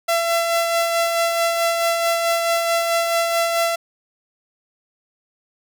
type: tone with tremolo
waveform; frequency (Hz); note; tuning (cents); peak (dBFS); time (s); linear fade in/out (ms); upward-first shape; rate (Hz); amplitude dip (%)
sawtooth; 674; E5; +38; -12; 0.08-3.76; 10; sine; 4.6; 35
effects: none